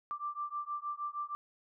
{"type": "beating tone pair", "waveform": "sine", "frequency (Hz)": [1174.7, 1181.1], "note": ["D6", "D6"], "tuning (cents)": [0, 9], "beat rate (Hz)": 6.4, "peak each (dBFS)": [-39, -39], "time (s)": [0.11, 1.35], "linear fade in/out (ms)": 0, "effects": []}